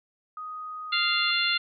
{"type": "tone", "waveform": "sine", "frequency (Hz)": 1248, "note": "D#6", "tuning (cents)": 5, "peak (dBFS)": -34, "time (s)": [0.37, 1.31], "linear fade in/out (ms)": 2}
{"type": "harmonic tone", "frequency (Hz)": 696, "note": "F5", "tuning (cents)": -6, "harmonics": [2, 3, 4, 5, 6], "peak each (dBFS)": [-29, -30, -28, -29, -29], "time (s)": [0.92, 1.58], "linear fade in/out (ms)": 10}
{"effects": []}